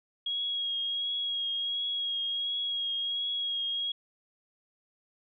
sine tone with vibrato, 3295 Hz, G#7, 14 cents flat, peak -29 dBFS, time 0.26-3.92 s, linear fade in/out 5 ms, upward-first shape triangle, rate 1.4 Hz, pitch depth 24 cents each way, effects none

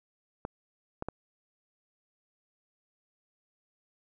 clicks, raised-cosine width 1 ms, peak -20 dBFS, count 3, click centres 0.451 / 1.024 / 1.086 s, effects none

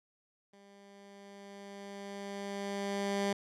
15% pulse tone with level ramp, 199.6 Hz, G3, 32 cents sharp, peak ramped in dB -51 to -23 dBFS, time 0.53-3.33 s, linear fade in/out 5 ms, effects low-pass 8000 Hz 12 dB/octave

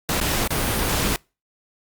pink noise with dropouts, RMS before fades -22 dBFS, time 0.09-1.16 s, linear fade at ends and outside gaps 0 ms, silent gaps 0.201-0.213 / 0.475-0.506 s, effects noise-tail reverb RT60 0.3 s tail -26 dB re dry + Opus 48 kbps

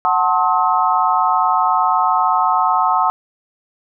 sine chord, F# diminished seventh, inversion none, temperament just, 740 / 888 / 1065.6 / 1278.7 Hz, F#5 / A5 / C6 / Eb6, 0 / +16 / +31 / +47 cents, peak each -18 dBFS, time 0.05-3.1 s, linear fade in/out 0 ms, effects none

